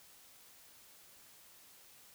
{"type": "silence", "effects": ["white hiss -60 dBFS RMS until 2.14 s"]}